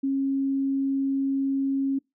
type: tone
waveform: sine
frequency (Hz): 272.2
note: C#4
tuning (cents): -31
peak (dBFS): -22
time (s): 0.03-1.99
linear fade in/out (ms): 10
effects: noise-tail reverb RT60 0.2 s tail -25 dB re dry